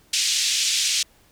white band-pass noise, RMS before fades -22 dBFS, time 0.13-1.03 s, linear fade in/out 5 ms, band 2500 to 7100 Hz, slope 24 dB/octave, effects pink hiss -57 dBFS RMS until 1.31 s

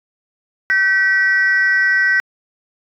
sine tone pair together, 1535.8 / 1935 Hz, G6 / B6, -36 / -36 cents, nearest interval major third, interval 400 cents, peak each -13 dBFS, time 0.7-2.2 s, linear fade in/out 0 ms, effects tanh soft clip ceiling -7 dBFS

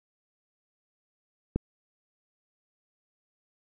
click, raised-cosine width 3 ms, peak -13 dBFS, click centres 1.56 s, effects none

